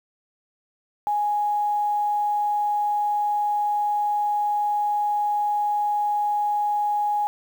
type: tone with quantisation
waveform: sine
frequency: 830.6 Hz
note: G#5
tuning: in tune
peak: -20 dBFS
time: 1.07-7.27 s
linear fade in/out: 0 ms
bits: 8
effects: none